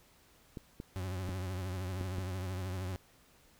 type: clicks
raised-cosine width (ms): 3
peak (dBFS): -28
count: 5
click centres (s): 0.572 / 0.801 / 1.291 / 2.011 / 2.184
type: tone with vibrato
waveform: 40% pulse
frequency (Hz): 92.5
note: F#2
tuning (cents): 0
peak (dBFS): -35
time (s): 0.96-2.96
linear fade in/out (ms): 0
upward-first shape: triangle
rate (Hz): 13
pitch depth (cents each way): 87
effects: pink hiss -64 dBFS RMS until 3.59 s